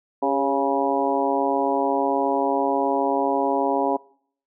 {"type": "harmonic tone with a mistuned harmonic", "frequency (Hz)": 138.59, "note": "C#3", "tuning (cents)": 0, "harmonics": [2, 3, 4, 5, 6, 7], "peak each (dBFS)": [-26, -26, -26, -26, -26, -26], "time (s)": [0.22, 3.97], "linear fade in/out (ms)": 10, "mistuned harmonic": 3, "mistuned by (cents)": -50, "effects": ["noise-tail reverb RT60 0.6 s tail -24 dB re dry"]}